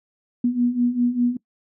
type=beating tone pair; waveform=sine; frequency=239.8 / 244.8 Hz; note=A#3 / B3; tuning=+49 / -15 cents; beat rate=5 Hz; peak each=-23 / -19 dBFS; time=0.44-1.37 s; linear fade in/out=5 ms; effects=noise-tail reverb RT60 0.1 s tail -22 dB re dry